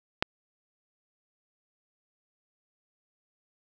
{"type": "click", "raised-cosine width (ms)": 0.3, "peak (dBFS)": -7, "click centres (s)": 0.225, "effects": []}